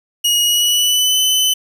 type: tone with pitch glide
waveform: sawtooth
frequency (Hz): 2888 to 3026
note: F#7 to F#7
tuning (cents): -43 to +38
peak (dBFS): -9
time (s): 0.24-1.54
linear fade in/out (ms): 10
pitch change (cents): +81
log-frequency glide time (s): 0.43-1.18
effects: none